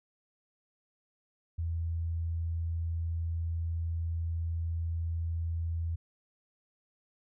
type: tone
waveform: sine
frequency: 83.1 Hz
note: E2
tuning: 15 cents sharp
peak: -30 dBFS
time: 1.58-5.96 s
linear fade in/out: 10 ms
effects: none